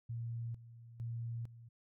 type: tone with tremolo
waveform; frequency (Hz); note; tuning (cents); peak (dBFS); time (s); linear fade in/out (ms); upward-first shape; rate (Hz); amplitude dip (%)
sine; 116.54; A#2; 0; -38; 0.09-1.69; 10; square; 1.1; 80
effects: none